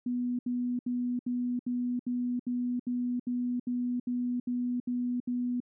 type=tone bursts; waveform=sine; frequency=245.6 Hz; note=B3; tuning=9 cents flat; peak=-28 dBFS; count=14; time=0.06-5.603 s; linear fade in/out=5 ms; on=330 ms; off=71 ms; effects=none